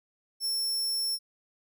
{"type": "tone", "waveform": "sawtooth", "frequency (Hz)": 5400, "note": "E8", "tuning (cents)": 41, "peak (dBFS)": -25, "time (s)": [0.4, 1.19], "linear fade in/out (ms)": 50, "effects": []}